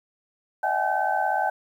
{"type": "tone cluster", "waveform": "sine", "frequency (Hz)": [612, 664, 765, 842, 1533], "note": ["D#5", "E5", "G5", "G#5", "G6"], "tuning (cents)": [-29, 12, -42, 24, -39], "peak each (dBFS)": [-33, -31, -25, -26, -29], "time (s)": [0.63, 1.5], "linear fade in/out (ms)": 5, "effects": ["9-bit"]}